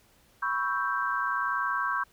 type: chord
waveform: sine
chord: C# half-diminished seventh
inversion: third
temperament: equal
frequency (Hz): 987.8 / 1108.7 / 1318.5 / 1568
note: B5 / C#6 / E6 / G6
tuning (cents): 0 / 0 / 0 / 0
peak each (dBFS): -34 / -30 / -35 / -30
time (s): 0.42-2.04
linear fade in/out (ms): 10
effects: pink hiss -62 dBFS RMS until 2.12 s